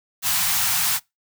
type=band-stop noise; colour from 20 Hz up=white; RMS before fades=-21 dBFS; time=0.22-1 s; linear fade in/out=50 ms; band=200 to 700 Hz; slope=96 dB/octave; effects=noise-tail reverb RT60 0.2 s tail -24 dB re dry + high-pass 80 Hz 12 dB/octave